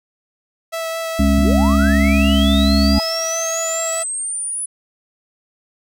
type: tone with vibrato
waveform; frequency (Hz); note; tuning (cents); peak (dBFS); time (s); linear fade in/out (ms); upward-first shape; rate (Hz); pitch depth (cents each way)
sawtooth; 655; E5; -11; -18; 0.72-4.04; 20; sine; 4.6; 9
type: harmonic tone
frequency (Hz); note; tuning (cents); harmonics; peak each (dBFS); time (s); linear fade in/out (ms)
69.3; C#2; 0; 1 / 3 / 4; -15 / -15 / -18; 1.19-2.99; 5
type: linear sweep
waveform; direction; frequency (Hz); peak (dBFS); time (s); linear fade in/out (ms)
sine; up; 88.8 to 10000; -21; 1.37-4.66; 10
type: tone with exponential growth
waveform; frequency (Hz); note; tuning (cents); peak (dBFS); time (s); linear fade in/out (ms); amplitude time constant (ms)
triangle; 845; G#5; +30; -18; 2.87-3; 1; 27
effects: none